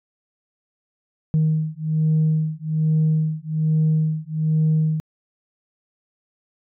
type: beating tone pair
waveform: sine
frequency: 156 / 157.2 Hz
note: D#3 / D#3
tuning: +5 / +18 cents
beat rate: 1.2 Hz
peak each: -19 / -19 dBFS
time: 1.34-5 s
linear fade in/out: 0 ms
effects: tanh soft clip ceiling -12 dBFS